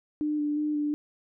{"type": "tone with vibrato", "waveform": "sine", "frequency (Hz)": 298, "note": "D4", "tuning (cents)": 25, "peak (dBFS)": -25, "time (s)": [0.21, 0.94], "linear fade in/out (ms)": 0, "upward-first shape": "square", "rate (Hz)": 2.8, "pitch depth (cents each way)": 15, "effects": []}